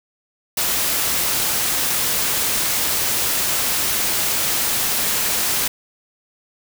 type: noise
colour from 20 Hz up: white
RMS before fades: -20 dBFS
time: 0.57-5.68 s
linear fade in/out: 5 ms
effects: none